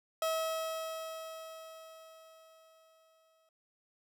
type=tone with exponential decay; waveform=30% pulse; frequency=644 Hz; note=E5; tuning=41 cents flat; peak=-27 dBFS; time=0.22-3.49 s; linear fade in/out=2 ms; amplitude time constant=710 ms; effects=none